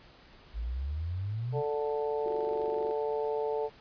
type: exponential sweep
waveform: sine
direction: up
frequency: 52.3 to 138.59 Hz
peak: -31 dBFS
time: 0.53-1.63 s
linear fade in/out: 50 ms
type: harmonic tone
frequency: 146.83 Hz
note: D3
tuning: in tune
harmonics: 3 / 4 / 5 / 6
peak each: -30 / -37 / -41 / -38 dBFS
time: 1.52-3.7 s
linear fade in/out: 50 ms
type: tone bursts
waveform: sine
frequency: 370 Hz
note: F#4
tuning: in tune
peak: -35 dBFS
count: 16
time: 2.26-2.911 s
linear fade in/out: 0 ms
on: 21 ms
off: 21 ms
effects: pink hiss -56 dBFS RMS until 3.8 s + resampled to 11025 Hz